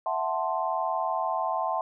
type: chord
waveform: sine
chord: F# half-diminished seventh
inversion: third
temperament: equal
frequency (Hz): 659.3 / 740 / 880 / 1046.5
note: E5 / F#5 / A5 / C6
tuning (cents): 0 / 0 / 0 / 0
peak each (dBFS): -31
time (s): 0.06-1.81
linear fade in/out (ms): 2
effects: none